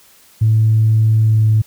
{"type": "tone with pitch glide", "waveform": "sine", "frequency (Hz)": [110, 108.86], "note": ["A2", "A2"], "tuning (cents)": [0, -18], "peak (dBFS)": -8, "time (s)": [0.41, 1.62], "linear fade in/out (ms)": 10, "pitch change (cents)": -18, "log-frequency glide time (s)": [1.22, 1.48], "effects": ["tanh soft clip ceiling -4 dBFS", "white hiss -48 dBFS RMS until 1.66 s"]}